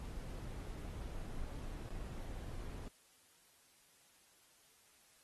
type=noise with dropouts; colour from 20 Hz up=brown; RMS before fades=-45 dBFS; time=0-2.88 s; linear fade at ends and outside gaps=0 ms; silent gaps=1.27-1.274 / 1.889-1.906 / 2.261-2.265 s; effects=white hiss -68 dBFS RMS until 5.23 s + AAC 32 kbps